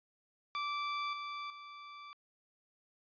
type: tone with level steps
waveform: sawtooth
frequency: 1166 Hz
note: D6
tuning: 13 cents flat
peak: -31 / -36 / -44 dBFS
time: 0.55-2.13 s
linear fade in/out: 0 ms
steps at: 1.13 / 1.5 s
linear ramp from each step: 2 ms
effects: resampled to 11025 Hz